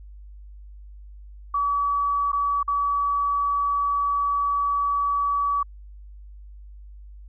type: tone with dropouts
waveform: sine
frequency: 1142 Hz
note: D6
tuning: 49 cents flat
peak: -20 dBFS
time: 1.54-5.63 s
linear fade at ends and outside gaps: 5 ms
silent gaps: 2.319-2.329 / 2.63-2.678 s
effects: added 50 Hz sine -40 dBFS peak until 7.28 s